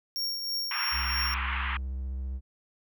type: tone with tremolo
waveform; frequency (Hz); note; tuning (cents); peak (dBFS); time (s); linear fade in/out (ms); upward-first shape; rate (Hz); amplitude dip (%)
45% pulse; 5540; F8; -15; -28; 0.16-1.34; 0; triangle; 3.1; 50
type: band-pass noise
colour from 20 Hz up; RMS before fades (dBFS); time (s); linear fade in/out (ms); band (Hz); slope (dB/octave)
pink; -33; 0.71-1.77; 2; 970 to 2900; 48
type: tone with vibrato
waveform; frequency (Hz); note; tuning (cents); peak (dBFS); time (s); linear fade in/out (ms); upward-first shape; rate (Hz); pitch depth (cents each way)
triangle; 65.41; C2; 0; -29; 0.91-2.41; 50; sine; 15; 33
effects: none